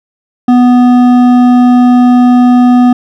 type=tone with hard clipping; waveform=triangle; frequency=246.9 Hz; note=B3; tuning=in tune; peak=-4 dBFS; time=0.48-2.93 s; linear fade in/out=5 ms; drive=13 dB; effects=none